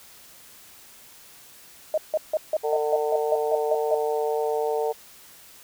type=tone bursts; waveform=sine; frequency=622.3 Hz; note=D#5; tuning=in tune; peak=-19 dBFS; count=11; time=1.94-3.947 s; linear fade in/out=2 ms; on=37 ms; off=160 ms
type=harmonic tone; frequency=150.3 Hz; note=D3; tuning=40 cents sharp; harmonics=3 / 4 / 5 / 6; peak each=-24 / -30 / -30 / -34 dBFS; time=2.63-4.93 s; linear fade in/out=20 ms
effects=white hiss -49 dBFS RMS until 5.63 s